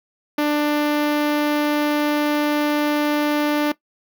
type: tone with notch filter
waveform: sawtooth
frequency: 296.2 Hz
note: D4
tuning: 15 cents sharp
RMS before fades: -19 dBFS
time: 0.38-3.72 s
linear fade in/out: 5 ms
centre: 8000 Hz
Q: 0.68
effects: noise-tail reverb RT60 0.1 s tail -18 dB re dry